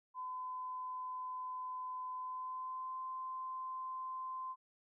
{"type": "tone with pitch glide", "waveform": "sine", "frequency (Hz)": [1016, 1035.6], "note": ["B5", "C6"], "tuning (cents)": [49, -18], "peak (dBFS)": -40, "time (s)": [0.14, 4.56], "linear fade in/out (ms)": 50, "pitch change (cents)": 33, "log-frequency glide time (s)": [2.15, 3], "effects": []}